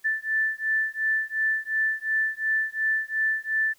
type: beating tone pair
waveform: sine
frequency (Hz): 1760 / 1762.8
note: A6 / A6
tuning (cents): 0 / +3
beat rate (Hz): 2.8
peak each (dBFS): -26 / -26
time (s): 0.04-3.74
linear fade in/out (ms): 20
effects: white hiss -61 dBFS RMS until 3.78 s